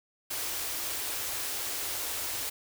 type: band-stop noise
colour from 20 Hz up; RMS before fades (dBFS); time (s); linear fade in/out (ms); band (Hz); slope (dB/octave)
white; -34; 0.3-2.5; 10; 130 to 260; 96
effects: none